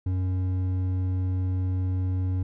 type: tone with hard clipping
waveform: triangle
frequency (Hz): 92.5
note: F#2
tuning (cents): 0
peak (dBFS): -25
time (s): 0.06-2.43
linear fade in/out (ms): 5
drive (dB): 10
effects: none